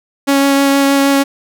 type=tone with vibrato; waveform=sawtooth; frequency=277.2 Hz; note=C#4; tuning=in tune; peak=-5 dBFS; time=0.27-1.24 s; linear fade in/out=20 ms; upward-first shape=triangle; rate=6.4 Hz; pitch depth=12 cents each way; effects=none